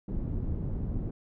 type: low-pass noise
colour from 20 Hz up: pink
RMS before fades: -32 dBFS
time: 0.08-1.11 s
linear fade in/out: 5 ms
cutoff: 240 Hz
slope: 12 dB/octave
effects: none